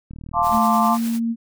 click train, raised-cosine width 5 ms, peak -24 dBFS, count 19, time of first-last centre 0.11-0.573 s, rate 38.9 Hz
sine chord, D minor seventh, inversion first, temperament equal, 698.5 / 880 / 1046.5 / 1174.7 Hz, F5 / A5 / C6 / D6, 0 / 0 / 0 / 0 cents, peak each -21 dBFS, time 0.33-0.98 s, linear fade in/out 50 ms
white noise with tremolo, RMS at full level -34 dBFS, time 0.42-1.2 s, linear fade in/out 50 ms, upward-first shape sine, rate 9.7 Hz, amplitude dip 40%
sine tone with pitch glide, 220.8 to 230.3 Hz, A3 to A#3, +6 to -21 cents, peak -19 dBFS, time 0.5-1.36 s, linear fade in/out 50 ms, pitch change +73 cents, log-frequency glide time 0.88-0.94 s
effects none

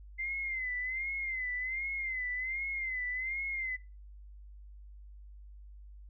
sine tone with vibrato, 2072 Hz, C7, 17 cents flat, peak -33 dBFS, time 0.18-3.77 s, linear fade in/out 20 ms, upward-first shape sine, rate 1.3 Hz, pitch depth 80 cents each way, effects noise-tail reverb RT60 0.3 s tail -22 dB re dry + added 50 Hz sine -48 dBFS peak until 6.09 s

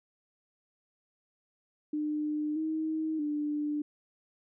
sine tone with pitch steps, 301.3 / 315.5 / 296.7 Hz, D4 / D#4 / D4, +44 / +24 / +18 cents, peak -29 dBFS, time 1.93-3.82 s, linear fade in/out 5 ms, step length 630 ms, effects none

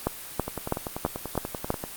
two click trains, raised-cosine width 1 ms, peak -16 / -9 dBFS, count 15 / 6, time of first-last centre 0.48-1.839 / 0.07-1.704 s, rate 10.3 / 3.06 Hz, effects white hiss -40 dBFS RMS until 1.96 s + Opus 32 kbps

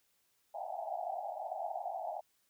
pink band-pass noise, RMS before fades -40 dBFS, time 0.54-2.21 s, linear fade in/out 10 ms, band 640 to 830 Hz, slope 96 dB/octave, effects white hiss -75 dBFS RMS until 2.49 s

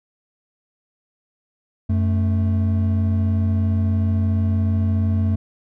triangle tone pair together, 92.34 / 220 Hz, F#2 / A3, -3 / 0 cents, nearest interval octave + minor third, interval 1503 cents, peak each -15 / -21 dBFS, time 1.89-5.36 s, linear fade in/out 10 ms, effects none

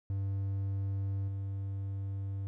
triangle tone with level steps, 98 Hz, G2, in tune, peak -29 / -32 dBFS, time 0.1-2.47 s, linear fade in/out 0 ms, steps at 1.28 s, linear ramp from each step 2 ms, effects none

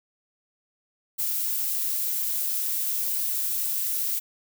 violet noise, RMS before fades -27 dBFS, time 1.18-4.2 s, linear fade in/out 20 ms, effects none

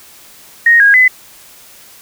sine tone with pitch steps, 1866 / 1637 / 2016 Hz, A#6 / G#6 / B6, +1 / -25 / +35 cents, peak -4 dBFS, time 0.66-1.08 s, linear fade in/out 5 ms, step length 140 ms, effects white hiss -40 dBFS RMS until 2.01 s

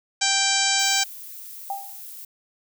harmonic tone, 784 Hz, G5, in tune, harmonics 1 / 2 / 3 / 4 / 5 / 6 / 7 / 8 / 9 / 10, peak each -28 / -28 / -28 / -28 / -28 / -28 / -28 / -28 / -28 / -28 dBFS, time 0.21-1.04 s, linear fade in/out 10 ms
violet noise, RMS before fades -39 dBFS, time 0.79-2.25 s, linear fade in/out 5 ms
sine tone with exponential decay, 793 Hz, G5, 20 cents sharp, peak -23 dBFS, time 1.7-2.02 s, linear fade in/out 2 ms, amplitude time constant 68 ms
effects none

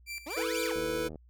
sawtooth tone with tremolo, 2349 Hz, D7, in tune, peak -33 dBFS, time 0.06-0.81 s, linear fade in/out 50 ms, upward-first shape square, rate 4.1 Hz, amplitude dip 75%
20% pulse exponential two-way sweep, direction up then down, 264.7 to 4270 to 655 Hz, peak -33 dBFS, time 0.26-0.73 s, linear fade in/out 10 ms, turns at 0.61 s
square chord, E suspended fourth, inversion none, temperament equal, 329.6 / 440 / 493.9 Hz, E4 / A4 / B4, 0 / 0 / 0 cents, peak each -37 / -36 / -34 dBFS, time 0.36-1.09 s, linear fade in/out 20 ms
click train, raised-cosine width 2 ms, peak -30 dBFS, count 32, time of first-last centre 0.76-1.157 s, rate 78 Hz
effects added 60 Hz sine -55 dBFS peak until 1.29 s

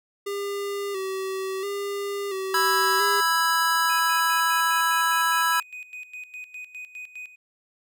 square tone with vibrato, 392 Hz, G4, in tune, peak -28 dBFS, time 0.26-3.21 s, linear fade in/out 10 ms, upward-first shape square, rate 0.73 Hz, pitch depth 44 cents each way
square chord, E major, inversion second, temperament just, 988.9 / 1318.5 / 1648.1 Hz, B5 / E6 / G#6, +2 / 0 / -14 cents, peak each -25 dBFS, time 2.54-5.6 s, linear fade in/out 2 ms
triangle tone with tremolo, 2494 Hz, D#7, 3 cents sharp, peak -33 dBFS, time 3.89-7.36 s, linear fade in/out 10 ms, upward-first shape square, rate 4.9 Hz, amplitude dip 75%
effects none

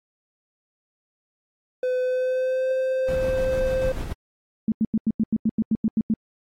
triangle tone with pitch glide, 506 to 521.1 Hz, B4 to C5, +42 to -7 cents, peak -19 dBFS, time 1.83-3.92 s, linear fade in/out 2 ms, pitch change +51 cents, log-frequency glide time 2.01-2.73 s
brown noise with tremolo, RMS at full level -28 dBFS, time 3.08-4.13 s, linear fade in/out 5 ms, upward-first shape square, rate 6.8 Hz, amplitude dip 30%
sine tone bursts, 220 Hz, A3, in tune, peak -17 dBFS, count 12, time 4.68-6.139 s, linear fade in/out 2 ms, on 40 ms, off 89 ms
effects AAC 48 kbps

